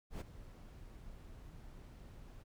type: noise with ADSR envelope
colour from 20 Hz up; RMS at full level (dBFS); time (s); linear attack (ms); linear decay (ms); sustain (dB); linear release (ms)
brown; -38; 0.1-2.44; 110; 12; -15; 26
effects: none